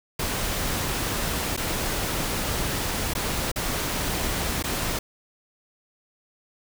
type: noise with dropouts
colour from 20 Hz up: pink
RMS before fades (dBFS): -27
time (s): 0.19-4.99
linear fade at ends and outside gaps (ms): 5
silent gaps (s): 1.566-1.574 / 3.137-3.15 / 3.517-3.559 / 4.626-4.639
effects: none